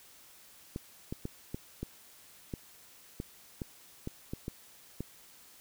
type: clicks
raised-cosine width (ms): 3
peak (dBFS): -23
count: 12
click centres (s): 0.761 / 1.125 / 1.254 / 1.545 / 1.83 / 2.538 / 3.201 / 3.618 / 4.074 / 4.335 / 4.481 / 5.006
effects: white hiss -57 dBFS RMS until 5.6 s